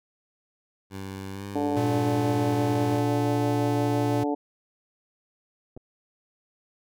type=tone with pitch glide; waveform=15% pulse; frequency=96.5 to 100.08 Hz; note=G2 to G2; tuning=-27 to +36 cents; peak=-28 dBFS; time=0.9-3.02 s; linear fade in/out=50 ms; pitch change=+63 cents; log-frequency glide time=1.31-1.45 s
type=harmonic tone; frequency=145.4 Hz; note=D3; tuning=17 cents flat; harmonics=2 / 3 / 4 / 5 / 6; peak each=-26 / -30 / -34 / -33 / -34 dBFS; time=1.55-4.35 s; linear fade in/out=10 ms
type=tone; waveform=square; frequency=117.5 Hz; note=A#2; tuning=14 cents sharp; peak=-27 dBFS; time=1.76-4.24 s; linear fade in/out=10 ms
type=clicks; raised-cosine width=2 ms; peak=-30 dBFS; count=2; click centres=5.766 / 5.774 s
effects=none